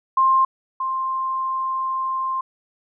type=tone pair in turn; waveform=sine; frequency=1057 / 1052.2 Hz; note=C6 / C6; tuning=+17 / +9 cents; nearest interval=unison; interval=8 cents; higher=first; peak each=-13 / -21 dBFS; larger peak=first; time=0.17-0.45 / 0.8-2.41 s; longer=second; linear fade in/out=5 ms; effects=none